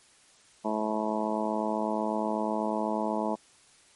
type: harmonic tone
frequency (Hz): 108.1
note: A2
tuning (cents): -30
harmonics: 2 / 3 / 4 / 5 / 6 / 7 / 8 / 9 / 10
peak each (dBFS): -32 / -35 / -37 / -37 / -33 / -43 / -34 / -36 / -44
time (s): 0.64-3.36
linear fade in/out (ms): 20
effects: white hiss -59 dBFS RMS until 3.95 s + MP3 48 kbps